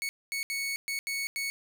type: tone bursts at uneven times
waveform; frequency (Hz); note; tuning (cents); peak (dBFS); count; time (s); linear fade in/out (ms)
sawtooth; 2217; C#7; 0; -27; 6; 0.02-0.09 / 0.32-0.43 / 0.5-0.76 / 0.88-0.99 / 1.07-1.27 / 1.36-1.5; 0
effects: none